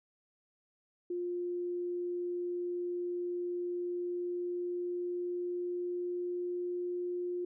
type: tone with pitch glide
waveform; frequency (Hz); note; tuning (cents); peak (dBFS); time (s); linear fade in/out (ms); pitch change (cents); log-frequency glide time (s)
sine; 352.7 to 354.9; F4 to F4; +17 to +28; -33; 1.1-7.45; 5; +11; 3.77-7.03
effects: none